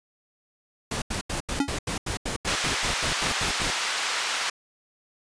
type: noise bursts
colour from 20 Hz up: pink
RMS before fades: -29 dBFS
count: 15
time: 0.91-3.708 s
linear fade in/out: 5 ms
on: 110 ms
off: 82 ms
type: tone with exponential decay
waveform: square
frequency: 280 Hz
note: C#4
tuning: 18 cents sharp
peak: -18 dBFS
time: 1.6-1.73 s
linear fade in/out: 2 ms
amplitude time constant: 27 ms
type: band-pass noise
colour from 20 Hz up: pink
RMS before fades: -28 dBFS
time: 2.47-4.5 s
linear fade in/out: 5 ms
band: 1100 to 6700 Hz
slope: 12 dB/octave
effects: resampled to 22050 Hz